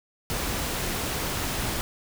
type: noise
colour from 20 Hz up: pink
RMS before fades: -29 dBFS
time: 0.3-1.81 s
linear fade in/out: 0 ms
effects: none